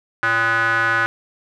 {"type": "tone with band-pass filter", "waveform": "square", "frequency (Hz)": 113.9, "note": "A#2", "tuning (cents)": -40, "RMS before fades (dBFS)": -18, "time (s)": [0.23, 1.06], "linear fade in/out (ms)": 0, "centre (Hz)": 1500, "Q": 6, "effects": []}